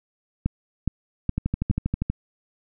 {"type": "two click trains", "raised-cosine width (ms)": 5, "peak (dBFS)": [-9, -11], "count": [4, 10], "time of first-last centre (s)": [[0.46, 1.71], [1.38, 2.1]], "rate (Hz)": [2.4, 12.5], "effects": []}